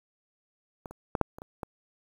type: clicks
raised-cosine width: 1 ms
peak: -25 / -30 / -13 / -8 / -28 / -27 / -20 dBFS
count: 7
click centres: 0.858 / 0.91 / 1.152 / 1.213 / 1.385 / 1.419 / 1.632 s
effects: 8-bit